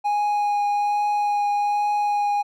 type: tone with vibrato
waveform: triangle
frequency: 825 Hz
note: G#5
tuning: 12 cents flat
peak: -17 dBFS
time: 0.04-2.43 s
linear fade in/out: 20 ms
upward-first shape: triangle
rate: 1.2 Hz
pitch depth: 11 cents each way
effects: none